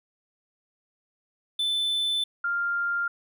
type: tone pair in turn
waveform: triangle / sine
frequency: 3520 / 1396.9 Hz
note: A7 / F6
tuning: 0 / 0 cents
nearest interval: octave + major third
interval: 1600 cents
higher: first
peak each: -22 / -24 dBFS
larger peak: first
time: 1.59-2.24 / 2.44-3.08 s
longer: first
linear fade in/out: 5 ms
effects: none